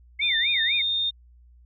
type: tone with vibrato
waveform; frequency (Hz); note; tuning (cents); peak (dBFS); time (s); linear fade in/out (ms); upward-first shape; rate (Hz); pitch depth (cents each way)
sine; 2093; C7; 0; -24; 0.19-0.82; 10; sine; 4; 280
type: tone with pitch glide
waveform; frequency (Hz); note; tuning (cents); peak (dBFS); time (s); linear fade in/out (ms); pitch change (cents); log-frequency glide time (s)
sine; 3585 to 3652; A7 to A#7; +32 to -36; -22; 0.21-1.11; 20; +32; 0.39-0.49
effects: added 60 Hz sine -50 dBFS peak until 1.65 s